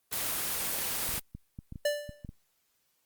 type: noise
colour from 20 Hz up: white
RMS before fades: -32 dBFS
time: 0.11-1.2 s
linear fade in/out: 20 ms
type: clicks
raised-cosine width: 5 ms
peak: -29 dBFS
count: 10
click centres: 1.091 / 1.14 / 1.179 / 1.35 / 1.589 / 1.724 / 1.758 / 2.093 / 2.248 / 2.291 s
type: tone with exponential decay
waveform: square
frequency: 587.3 Hz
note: D5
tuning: in tune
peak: -24 dBFS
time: 1.85-2.26 s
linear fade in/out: 5 ms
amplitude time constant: 87 ms
effects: white hiss -74 dBFS RMS until 3.05 s + Opus 24 kbps